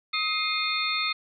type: tone cluster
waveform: sine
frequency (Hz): 1265 / 2116 / 2471 / 3619 / 4287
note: D#6 / C7 / D#7 / A7 / C8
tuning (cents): +28 / +19 / -13 / +48 / +41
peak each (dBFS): -31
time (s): 0.13-1.13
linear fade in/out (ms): 10
effects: none